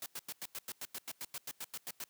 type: noise bursts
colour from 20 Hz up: white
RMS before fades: -42 dBFS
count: 16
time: 0.02-2.04 s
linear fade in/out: 2 ms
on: 40 ms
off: 92 ms
effects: white hiss -71 dBFS RMS until 2.09 s + high-pass 100 Hz 12 dB/octave